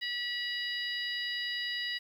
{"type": "harmonic tone", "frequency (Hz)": 970, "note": "B5", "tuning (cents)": -31, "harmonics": [2, 3, 4, 5], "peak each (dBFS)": [-36, -38, -39, -40], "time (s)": [0.01, 1.99], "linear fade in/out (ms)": 20, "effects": ["10-bit"]}